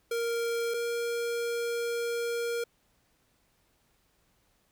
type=tone pair in turn; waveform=square; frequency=466.2 / 470 Hz; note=A#4 / A#4; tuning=0 / +14 cents; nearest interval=unison; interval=14 cents; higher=second; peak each=-29 / -30 dBFS; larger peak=first; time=0.11-0.74 / 0.74-2.64 s; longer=second; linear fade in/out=5 ms; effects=pink hiss -70 dBFS RMS until 4.71 s